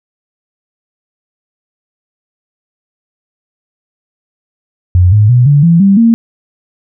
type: tone with pitch steps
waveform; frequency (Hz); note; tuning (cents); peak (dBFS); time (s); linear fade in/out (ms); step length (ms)
sine; 90.2 / 105.42 / 123.22 / 144.01 / 168.32 / 196.73 / 229.9; F#2 / G#2 / B2 / D3 / E3 / G3 / A#3; -44 / +26 / -4 / -34 / +36 / +6 / -24; -3; 4.95-6.14; 0; 170
effects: none